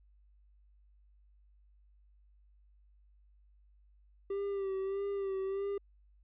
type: tone with vibrato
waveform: triangle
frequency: 392 Hz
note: G4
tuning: in tune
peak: -31 dBFS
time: 4.3-5.78 s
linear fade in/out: 5 ms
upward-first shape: sine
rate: 1.6 Hz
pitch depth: 40 cents each way
effects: added 50 Hz sine -61 dBFS peak until 6.23 s + resampled to 8000 Hz